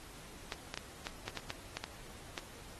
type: clicks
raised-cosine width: 0.2 ms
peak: -20 dBFS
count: 10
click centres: 0.522 / 0.741 / 0.775 / 1.069 / 1.28 / 1.373 / 1.504 / 1.77 / 1.84 / 2.378 s
effects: pink hiss -53 dBFS RMS until 2.79 s + AAC 32 kbps